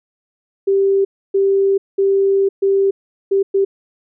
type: tone bursts at uneven times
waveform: sine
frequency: 392 Hz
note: G4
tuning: in tune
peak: -11 dBFS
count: 6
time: 0.67-1.05 / 1.34-1.78 / 1.98-2.49 / 2.62-2.91 / 3.31-3.43 / 3.54-3.65 s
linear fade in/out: 10 ms
effects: none